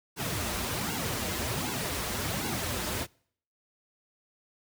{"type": "noise with flanger", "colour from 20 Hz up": "pink", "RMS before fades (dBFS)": -32, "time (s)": [0.16, 3.07], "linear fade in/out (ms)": 50, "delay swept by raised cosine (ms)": [1.6, 7.5], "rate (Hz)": 1.3, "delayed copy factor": -0.8, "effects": ["noise-tail reverb RT60 0.6 s tail -26 dB re dry", "high-pass 60 Hz 12 dB/octave"]}